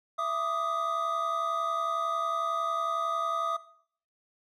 triangle tone cluster, 666 / 1175 / 1246 Hz, E5 / D6 / D#6, +18 / +1 / +2 cents, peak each -33 / -33 / -28 dBFS, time 0.18-3.57 s, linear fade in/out 10 ms, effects noise-tail reverb RT60 0.6 s tail -18 dB re dry

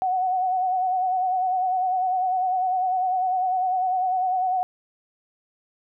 sine tone with vibrato, 741 Hz, F#5, 2 cents sharp, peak -20 dBFS, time 0.02-4.63 s, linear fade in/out 0 ms, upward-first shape sine, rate 10 Hz, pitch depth 43 cents each way, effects none

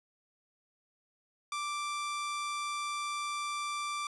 sawtooth tone, 1174.7 Hz, D6, in tune, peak -30 dBFS, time 1.52-4.07 s, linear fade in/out 2 ms, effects resampled to 24000 Hz

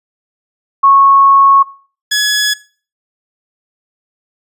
sine / 15% pulse tone pair in turn, 1100 / 1688.8 Hz, C#6 / G#6, -14 / +29 cents, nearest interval perfect fifth, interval 743 cents, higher second, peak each -4 dBFS, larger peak neither, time 0.83-1.63 / 2.11-2.54 s, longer first, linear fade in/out 10 ms, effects noise-tail reverb RT60 0.4 s tail -19 dB re dry + resampled to 32000 Hz

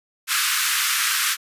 pink high-pass noise, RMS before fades -21 dBFS, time 0.27-1.37 s, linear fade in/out 50 ms, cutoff 1200 Hz, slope 48 dB/octave, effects resampled to 32000 Hz

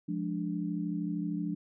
sine chord, D diminished, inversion first, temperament equal, 174.61 / 207.7 / 293.7 Hz, F3 / Ab3 / D4, 0 / 0 / 0 cents, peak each -34 / -37 / -35 dBFS, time 0.08-1.55 s, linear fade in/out 10 ms, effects none

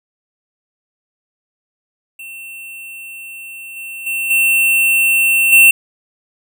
square tone with level steps, 2700 Hz, E7, 41 cents sharp, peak -30 / -27 / -18 / -11 / -5 dBFS, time 2.19-5.71 s, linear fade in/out 5 ms, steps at 3.76 / 4.06 / 4.3 / 5.52 s, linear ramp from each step 10 ms, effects none

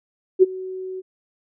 sine tone with ADSR envelope, 374.2 Hz, F#4, 20 cents sharp, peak -6 dBFS, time 0.39-1.02 s, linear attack 36 ms, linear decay 24 ms, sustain -22 dB, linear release 29 ms, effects none

